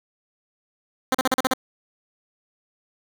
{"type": "tone bursts", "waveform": "10% pulse", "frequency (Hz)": 259.8, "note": "C4", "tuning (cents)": -12, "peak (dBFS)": -9, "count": 7, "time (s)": [1.12, 1.536], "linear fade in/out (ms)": 2, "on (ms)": 26, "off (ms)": 39, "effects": []}